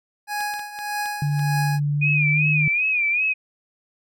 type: tone with tremolo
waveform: 25% pulse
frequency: 830.6 Hz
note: G#5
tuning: in tune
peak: -19 dBFS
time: 0.27-1.8 s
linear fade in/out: 50 ms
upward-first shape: triangle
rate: 1.7 Hz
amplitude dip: 80%
type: clicks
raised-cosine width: 0.2 ms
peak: -22 dBFS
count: 6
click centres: 0.406 / 0.539 / 0.594 / 0.789 / 1.058 / 1.394 s
type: tone with pitch glide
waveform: sine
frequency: 145.6 to 151.52 Hz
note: D3 to D#3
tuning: -15 to -46 cents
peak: -19 dBFS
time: 1.22-2.68 s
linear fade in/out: 2 ms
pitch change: +69 cents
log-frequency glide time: 1.93-2.4 s
type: tone with vibrato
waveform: sine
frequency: 2443 Hz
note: D#7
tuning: 32 cents flat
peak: -18 dBFS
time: 2.01-3.34 s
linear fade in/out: 20 ms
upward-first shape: sine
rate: 2.6 Hz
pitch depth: 94 cents each way
effects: none